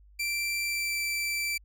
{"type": "tone with pitch glide", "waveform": "sawtooth", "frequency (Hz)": [2349, 2334], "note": ["D7", "D7"], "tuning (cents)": [0, -11], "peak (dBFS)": -25, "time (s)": [0.19, 1.58], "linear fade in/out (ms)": 10, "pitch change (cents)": -11, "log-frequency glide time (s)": [0.62, 0.99], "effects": ["added 50 Hz sine -53 dBFS peak until 1.64 s"]}